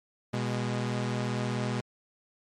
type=tone pair together; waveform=sawtooth; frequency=122.74 / 206.1 Hz; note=B2 / G#3; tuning=-10 / -13 cents; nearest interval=major sixth; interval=897 cents; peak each=-26 / -29 dBFS; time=0.33-1.81 s; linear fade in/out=10 ms; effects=low-pass 7000 Hz 12 dB/octave + MP3 64 kbps